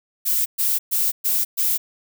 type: noise bursts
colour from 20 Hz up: violet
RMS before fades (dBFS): -20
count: 5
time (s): 0.25-1.78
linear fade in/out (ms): 20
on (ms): 210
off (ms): 120
effects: none